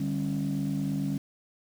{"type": "tone cluster", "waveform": "sine", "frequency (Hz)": [148.8, 197.8, 273.9], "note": ["D3", "G3", "C#4"], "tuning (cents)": [23, 16, -21], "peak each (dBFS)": -30, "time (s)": [0, 1.18], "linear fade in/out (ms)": 5, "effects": ["tanh soft clip ceiling -22 dBFS", "8-bit"]}